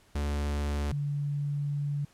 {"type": "tone pair in turn", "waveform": ["45% pulse", "sine"], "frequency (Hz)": [72.6, 144.11], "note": ["D2", "D3"], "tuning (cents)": [-19, -32], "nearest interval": "octave", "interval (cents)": 1187, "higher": "second", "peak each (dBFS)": -28, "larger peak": "neither", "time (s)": [[0.15, 0.92], [0.92, 2.05]], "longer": "second", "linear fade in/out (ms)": 5, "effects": ["pink hiss -62 dBFS RMS until 2.13 s", "low-pass 11000 Hz 12 dB/octave"]}